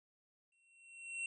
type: tone with exponential growth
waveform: square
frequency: 2723 Hz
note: F7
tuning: 44 cents flat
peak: -37 dBFS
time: 0.52-1.26 s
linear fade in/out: 2 ms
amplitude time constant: 160 ms
effects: resampled to 22050 Hz